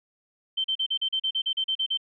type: tone bursts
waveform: sine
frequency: 3108 Hz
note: G7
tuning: 16 cents flat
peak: -23 dBFS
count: 13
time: 0.57-1.975 s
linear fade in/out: 10 ms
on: 73 ms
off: 38 ms
effects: none